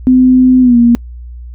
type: tone with pitch glide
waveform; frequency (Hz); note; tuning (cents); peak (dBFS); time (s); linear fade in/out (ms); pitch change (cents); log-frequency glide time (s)
sine; 255.3 to 236.8; C4 to A#3; -42 to +27; -3; 0.07-0.95; 0; -131; 0.61-0.77
effects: noise-tail reverb RT60 0.1 s tail -26 dB re dry + added 60 Hz sine -25 dBFS peak until 1.54 s